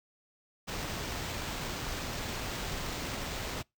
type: noise with sample-and-hold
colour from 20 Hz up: pink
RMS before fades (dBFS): -37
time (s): 0.67-3.63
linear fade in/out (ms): 20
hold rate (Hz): 11025
effects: noise-tail reverb RT60 0.2 s tail -26 dB re dry